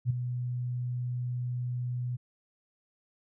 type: tone with ADSR envelope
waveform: sine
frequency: 123.47 Hz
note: B2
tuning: in tune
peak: -21 dBFS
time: 0.05-2.17 s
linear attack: 51 ms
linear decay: 10 ms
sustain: -9 dB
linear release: 18 ms
effects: none